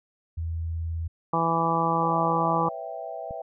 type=tone with vibrato; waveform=sine; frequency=82.41 Hz; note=E2; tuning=in tune; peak=-27 dBFS; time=0.37-1.08 s; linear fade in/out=10 ms; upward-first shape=triangle; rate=19 Hz; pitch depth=16 cents each way
type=harmonic tone; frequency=165.7 Hz; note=E3; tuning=9 cents sharp; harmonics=1 / 2 / 3 / 4 / 5 / 6 / 7; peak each=-29 / -32 / -31 / -33 / -27 / -28 / -27 dBFS; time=1.33-2.69 s; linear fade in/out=5 ms
type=chord; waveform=sine; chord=C# half-diminished seventh; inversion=third; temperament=equal; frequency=493.9 / 554.4 / 659.3 / 784 Hz; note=B4 / C#5 / E5 / G5; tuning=0 / 0 / 0 / 0 cents; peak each=-41 / -41 / -35 / -38 dBFS; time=2.02-3.42 s; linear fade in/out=5 ms
type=click; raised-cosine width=5 ms; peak=-28 dBFS; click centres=3.309 s
effects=none